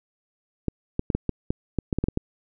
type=clicks; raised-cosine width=3 ms; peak=-10 dBFS; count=12; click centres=0.683 / 0.994 / 1.102 / 1.15 / 1.293 / 1.505 / 1.787 / 1.928 / 1.986 / 2.04 / 2.085 / 2.174 s; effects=none